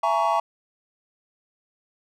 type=chord; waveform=triangle; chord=A# half-diminished seventh; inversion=second; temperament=just; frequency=671.3 / 839.1 / 932.3 / 1118.8 Hz; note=E5 / G#5 / A#5 / C#6; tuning=+31 / +18 / 0 / +16 cents; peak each=-23 dBFS; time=0.03-0.4 s; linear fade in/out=5 ms; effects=none